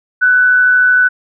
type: tone with amplitude modulation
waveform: sine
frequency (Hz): 1495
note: F#6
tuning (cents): +17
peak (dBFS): -5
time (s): 0.21-1.09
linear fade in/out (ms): 20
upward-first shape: sine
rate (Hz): 133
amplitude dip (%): 35
effects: none